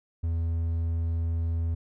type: tone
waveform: triangle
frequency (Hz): 82.9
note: E2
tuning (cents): +10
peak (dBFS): -23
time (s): 0.23-1.75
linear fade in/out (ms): 10
effects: none